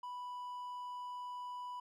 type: tone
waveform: triangle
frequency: 987.8 Hz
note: B5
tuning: in tune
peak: -40 dBFS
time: 0.03-1.8 s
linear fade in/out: 5 ms
effects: none